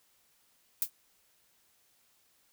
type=noise with exponential decay; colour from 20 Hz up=violet; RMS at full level=-24 dBFS; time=0.82-0.9 s; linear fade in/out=2 ms; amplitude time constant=17 ms; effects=white hiss -69 dBFS RMS until 2.52 s